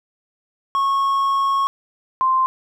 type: tone pair in turn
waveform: triangle / sine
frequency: 1097 / 1045 Hz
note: C#6 / C6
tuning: -18 / -2 cents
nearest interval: minor second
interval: 84 cents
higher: first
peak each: -14 dBFS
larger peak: neither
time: 0.75-1.67 / 2.21-2.46 s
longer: first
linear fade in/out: 0 ms
effects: none